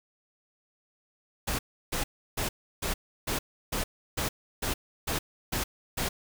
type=noise bursts; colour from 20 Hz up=pink; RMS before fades=-30 dBFS; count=11; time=1.47-6.09 s; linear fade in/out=10 ms; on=120 ms; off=330 ms; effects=none